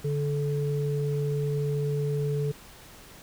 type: tone pair together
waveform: sine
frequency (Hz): 144.9 / 434.2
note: D3 / A4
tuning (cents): -23 / -23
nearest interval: octave + perfect fifth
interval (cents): 1900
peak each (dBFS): -26 / -30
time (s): 0.04-2.52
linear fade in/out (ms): 10
effects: pink hiss -49 dBFS RMS until 3.22 s